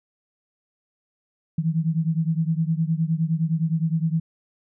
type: beating tone pair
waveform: sine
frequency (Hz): 158.8 / 168.5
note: D#3 / E3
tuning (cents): +36 / +38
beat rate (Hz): 9.7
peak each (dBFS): -22 / -24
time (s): 1.58-4.2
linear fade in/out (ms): 5
effects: none